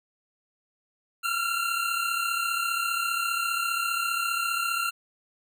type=tone pair together; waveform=25% pulse; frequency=1358 / 1393 Hz; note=F6 / F6; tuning=-49 / -5 cents; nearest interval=unison; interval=44 cents; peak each=-25 dBFS; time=1.23-4.91 s; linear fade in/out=20 ms; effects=none